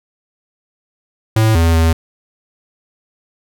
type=tone with pitch steps; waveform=square; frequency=110.4 / 82.9 / 81.7 Hz; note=A2 / E2 / E2; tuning=+6 / +10 / -15 cents; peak=-10 dBFS; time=1.36-1.93 s; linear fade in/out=5 ms; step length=190 ms; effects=none